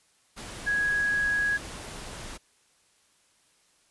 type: tone in noise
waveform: sine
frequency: 1661.2 Hz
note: G#6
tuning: in tune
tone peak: -23 dBFS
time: 0.66-1.58 s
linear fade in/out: 20 ms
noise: pink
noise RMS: -40 dBFS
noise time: 0.36-2.38 s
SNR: +14 dB
effects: white hiss -65 dBFS RMS until 3.9 s + resampled to 24000 Hz